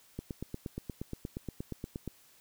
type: click train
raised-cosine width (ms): 3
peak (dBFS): -24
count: 17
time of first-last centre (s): 0.19-2.077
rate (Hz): 8.48
effects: white hiss -62 dBFS RMS until 2.4 s